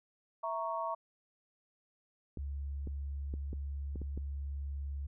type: chord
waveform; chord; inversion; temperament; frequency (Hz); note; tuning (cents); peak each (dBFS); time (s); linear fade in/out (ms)
sine; A# diminished; second; equal; 659.3 / 932.3 / 1108.7; E5 / A#5 / C#6; 0 / 0 / 0; -38; 0.43-0.95; 10
type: clicks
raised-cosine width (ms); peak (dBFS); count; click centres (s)
3; -30; 7; 2.373 / 2.873 / 3.339 / 3.531 / 3.958 / 4.017 / 4.176
type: tone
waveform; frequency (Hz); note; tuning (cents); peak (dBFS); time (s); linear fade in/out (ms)
sine; 70.2; C#2; +22; -36; 2.38-5.07; 10
effects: none